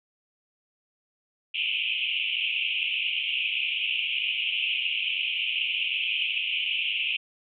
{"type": "band-pass noise", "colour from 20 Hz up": "white", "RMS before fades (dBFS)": -28, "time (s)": [1.54, 7.17], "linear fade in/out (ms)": 10, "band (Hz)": [2400, 3100], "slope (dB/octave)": 96, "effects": []}